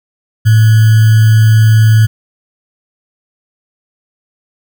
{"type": "tone with sample-and-hold", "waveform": "sine", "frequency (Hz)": 110.1, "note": "A2", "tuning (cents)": 2, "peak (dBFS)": -3, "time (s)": [0.45, 2.07], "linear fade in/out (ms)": 20, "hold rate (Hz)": 1575, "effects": []}